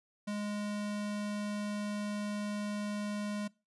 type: tone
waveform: square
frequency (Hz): 207.3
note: G#3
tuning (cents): -3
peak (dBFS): -35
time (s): 0.27-3.48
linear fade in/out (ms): 10
effects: noise-tail reverb RT60 0.3 s tail -23 dB re dry + resampled to 24000 Hz